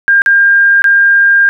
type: tone with dropouts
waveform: sine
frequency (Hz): 1604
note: G6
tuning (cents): +39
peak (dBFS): -4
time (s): 0.08-1.49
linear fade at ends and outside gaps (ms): 0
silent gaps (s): 0.219-0.261 / 0.82-0.842
effects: none